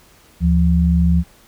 sine tone pair together, 74.5 / 172.45 Hz, D2 / F3, +25 / -22 cents, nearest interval octave + minor third, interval 1453 cents, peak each -14 dBFS, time 0.4-1.24 s, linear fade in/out 50 ms, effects pink hiss -50 dBFS RMS until 1.47 s

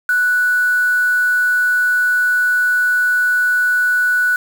sine tone with quantisation, 1480 Hz, F#6, in tune, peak -12 dBFS, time 0.09-4.36 s, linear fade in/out 2 ms, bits 5, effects none

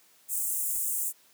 pink high-pass noise, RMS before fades -30 dBFS, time 0.28-1.13 s, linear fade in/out 50 ms, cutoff 7500 Hz, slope 48 dB/octave, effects white hiss -61 dBFS RMS until 1.33 s + high-pass 150 Hz 12 dB/octave

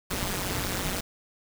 pink noise with amplitude modulation, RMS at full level -26 dBFS, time 0.1-1.01 s, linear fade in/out 10 ms, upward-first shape sine, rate 188 Hz, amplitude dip 100%, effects none

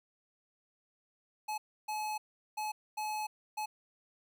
square tone bursts at uneven times, 854 Hz, G#5, 48 cents sharp, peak -35 dBFS, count 5, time 1.48-1.58 / 1.88-2.18 / 2.57-2.72 / 2.97-3.27 / 3.57-3.66 s, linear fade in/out 10 ms, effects none

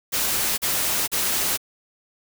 white noise bursts, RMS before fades -23 dBFS, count 3, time 0.12-1.576 s, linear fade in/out 20 ms, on 460 ms, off 38 ms, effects none

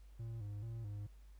triangle tone with vibrato, 108.5 Hz, A2, 24 cents flat, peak -40 dBFS, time 0.19-1.07 s, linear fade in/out 10 ms, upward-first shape square, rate 2.3 Hz, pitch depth 96 cents each way, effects added 50 Hz sine -55 dBFS peak until 1.39 s + pink hiss -74 dBFS RMS until 1.39 s

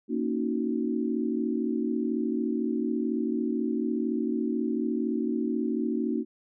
sine chord, D# minor seventh, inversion second, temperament equal, 233.1 / 277.2 / 311.1 / 370 Hz, A#3 / C#4 / D#4 / F#4, 0 / 0 / 0 / 0 cents, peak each -29 / -32 / -31 / -33 dBFS, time 0.08-6.25 s, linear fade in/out 50 ms, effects none

